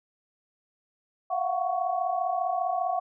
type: tone cluster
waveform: sine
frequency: 681 / 706 / 741 / 1114 Hz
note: F5 / F5 / F#5 / C#6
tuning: -44 / +19 / +2 / +8 cents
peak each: -31 / -32 / -28 / -34 dBFS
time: 1.3-3 s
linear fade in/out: 10 ms
effects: none